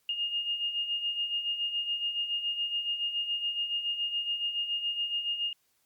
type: beating tone pair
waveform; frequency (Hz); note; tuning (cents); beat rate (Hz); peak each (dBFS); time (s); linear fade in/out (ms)
sine; 2832 / 2839.1; F7 / F7; +23 / +28; 7.1; -37 / -30; 0.09-5.53; 2
effects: white hiss -72 dBFS RMS until 5.85 s + Opus 48 kbps